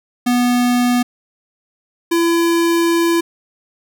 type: tone pair in turn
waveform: square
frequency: 245 / 337.1 Hz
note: B3 / E4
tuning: -14 / +39 cents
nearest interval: tritone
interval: 553 cents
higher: second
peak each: -13 dBFS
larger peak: neither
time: 0.26-1.03 / 2.11-3.21 s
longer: second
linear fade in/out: 10 ms
effects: none